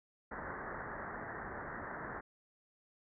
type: low-pass noise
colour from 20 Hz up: white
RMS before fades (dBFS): -44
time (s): 0.31-2.21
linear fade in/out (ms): 10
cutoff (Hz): 1900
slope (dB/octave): 96
effects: none